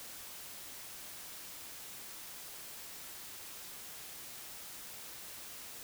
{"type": "silence", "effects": ["white hiss -48 dBFS RMS until 5.83 s"]}